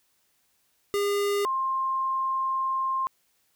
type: tone pair in turn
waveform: square / sine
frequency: 405.5 / 1058.4 Hz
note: G#4 / C6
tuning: -41 / +20 cents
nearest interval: octave + perfect fourth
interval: 1661 cents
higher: second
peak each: -24 dBFS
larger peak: neither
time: 0.94-1.45 / 1.45-3.07 s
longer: second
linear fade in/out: 0 ms
effects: white hiss -69 dBFS RMS until 3.55 s